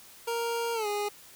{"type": "tone with pitch glide", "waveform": "25% pulse", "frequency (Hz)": [466.2, 412.9], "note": ["A#4", "G#4"], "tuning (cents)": [0, -10], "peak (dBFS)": -25, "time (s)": [0.27, 1.09], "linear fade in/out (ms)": 10, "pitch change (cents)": -210, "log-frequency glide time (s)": [0.74, 0.87], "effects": ["white hiss -52 dBFS RMS until 1.35 s"]}